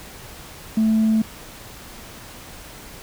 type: tone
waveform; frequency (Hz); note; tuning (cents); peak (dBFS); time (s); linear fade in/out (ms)
sine; 220; A3; 0; -13; 0.77-1.22; 5
effects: tanh soft clip ceiling -12 dBFS + pink hiss -40 dBFS RMS until 3.02 s